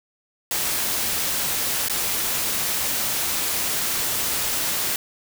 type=noise with dropouts; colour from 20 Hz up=white; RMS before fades=-24 dBFS; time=0.51-4.96 s; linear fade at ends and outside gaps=1 ms; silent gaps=1.884-1.897 s; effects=none